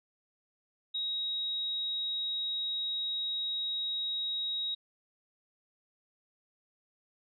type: tone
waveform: sine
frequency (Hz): 3800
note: A#7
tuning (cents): +33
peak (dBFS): -31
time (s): 0.94-4.75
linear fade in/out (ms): 10
effects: none